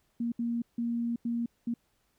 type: tone bursts at uneven times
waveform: sine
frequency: 234.9 Hz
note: A#3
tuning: 13 cents sharp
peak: -28 dBFS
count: 5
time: 0.2-0.32 / 0.39-0.62 / 0.78-1.16 / 1.25-1.46 / 1.67-1.74 s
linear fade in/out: 5 ms
effects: pink hiss -73 dBFS RMS until 2.18 s